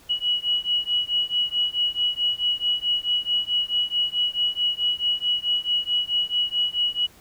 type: beating tone pair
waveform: sine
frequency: 2922 / 2926.6 Hz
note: F#7 / F#7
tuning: -22 / -20 cents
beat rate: 4.6 Hz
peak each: -24 dBFS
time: 0.09-7.07 s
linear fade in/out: 20 ms
effects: pink hiss -52 dBFS RMS until 7.2 s